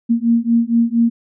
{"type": "beating tone pair", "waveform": "sine", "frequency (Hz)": [230.6, 234.9], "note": ["A#3", "A#3"], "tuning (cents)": [-19, 13], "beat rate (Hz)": 4.3, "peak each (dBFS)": -15, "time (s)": [0.09, 1.1], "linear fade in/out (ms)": 20, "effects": []}